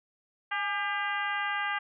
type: harmonic tone with a mistuned harmonic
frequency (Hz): 400.4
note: G4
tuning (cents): +37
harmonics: 2 / 3 / 4 / 5 / 6 / 7 / 8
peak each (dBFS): -35 / -35 / -33 / -35 / -43 / -40 / -48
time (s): 0.51-1.79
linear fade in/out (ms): 10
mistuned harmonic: 2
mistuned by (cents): +59
effects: none